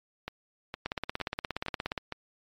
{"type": "two click trains", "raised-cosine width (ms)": 0.3, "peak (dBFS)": [-15, -19], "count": [20, 5], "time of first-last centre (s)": [[0.86, 1.978], [0.28, 2.123]], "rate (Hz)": [17, 2.17], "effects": ["MP3 64 kbps"]}